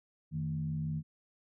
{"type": "tone with frequency modulation", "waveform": "sine", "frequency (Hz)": 155.56, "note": "D#3", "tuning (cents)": 0, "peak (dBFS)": -32, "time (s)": [0.31, 1.03], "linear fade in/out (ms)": 50, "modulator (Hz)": 66.1, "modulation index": 0.65, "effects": []}